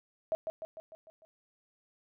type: tone with echo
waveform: sine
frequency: 640 Hz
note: D#5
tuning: 49 cents sharp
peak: -27 dBFS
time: 0.32-0.35 s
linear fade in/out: 0 ms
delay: 150 ms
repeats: 6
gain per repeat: -5 dB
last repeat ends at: 1.25 s
effects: none